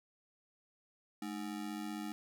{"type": "ring-modulated tone", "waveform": "square", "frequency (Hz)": 260.5, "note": "C4", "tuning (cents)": -7, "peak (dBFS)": -37, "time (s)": [1.22, 2.12], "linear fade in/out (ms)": 0, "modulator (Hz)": 47.7, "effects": []}